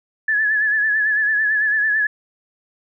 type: tone with vibrato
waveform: sine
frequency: 1718 Hz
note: A6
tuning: 42 cents flat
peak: -15 dBFS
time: 0.28-2.07 s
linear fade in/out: 5 ms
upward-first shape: sine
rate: 9 Hz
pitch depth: 53 cents each way
effects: none